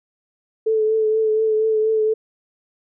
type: tone with vibrato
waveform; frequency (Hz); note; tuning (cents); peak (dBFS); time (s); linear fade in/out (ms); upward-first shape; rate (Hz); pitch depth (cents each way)
sine; 436.8; A4; -13; -15; 0.66-2.14; 10; triangle; 4.2; 29
effects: none